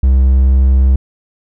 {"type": "tone with pitch glide", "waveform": "triangle", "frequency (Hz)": [65.41, 65.83], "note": ["C2", "C2"], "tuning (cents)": [0, 11], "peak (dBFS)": -4, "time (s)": [0.03, 0.96], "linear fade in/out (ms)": 5, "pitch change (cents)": 11, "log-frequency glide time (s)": [0.24, 0.59], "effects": []}